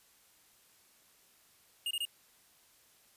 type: tone bursts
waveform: square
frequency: 2844 Hz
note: F7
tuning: 31 cents sharp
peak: -33 dBFS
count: 3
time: 1.86-2.052 s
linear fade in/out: 2 ms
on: 48 ms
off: 24 ms
effects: white hiss -65 dBFS RMS until 3.16 s + resampled to 32000 Hz